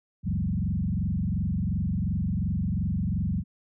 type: tone with frequency modulation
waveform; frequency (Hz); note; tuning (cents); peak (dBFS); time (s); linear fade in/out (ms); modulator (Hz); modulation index
sine; 135.7; C#3; -36; -24; 0.23-3.44; 50; 22.8; 3.1
effects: none